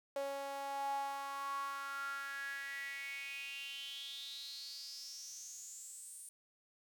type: tone with high-pass filter sweep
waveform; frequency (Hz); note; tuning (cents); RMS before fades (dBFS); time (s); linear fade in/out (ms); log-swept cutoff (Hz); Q
sawtooth; 277.2; C#4; 0; -44; 0.16-6.29; 0; 590 to 9200; 8.4
effects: none